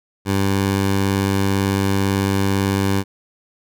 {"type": "tone", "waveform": "15% pulse", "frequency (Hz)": 98, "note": "G2", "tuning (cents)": 0, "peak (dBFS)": -10, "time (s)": [0.25, 3.04], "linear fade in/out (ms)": 50, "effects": []}